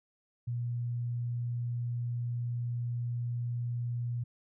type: tone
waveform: sine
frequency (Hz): 120.1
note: B2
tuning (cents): -48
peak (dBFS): -31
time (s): 0.47-4.24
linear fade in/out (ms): 10
effects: none